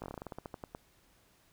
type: slowing click train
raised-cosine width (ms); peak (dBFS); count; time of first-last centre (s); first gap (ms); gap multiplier
1; -27; 15; 0.02-0.749; 18; 1.15
effects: pink hiss -67 dBFS RMS until 1.52 s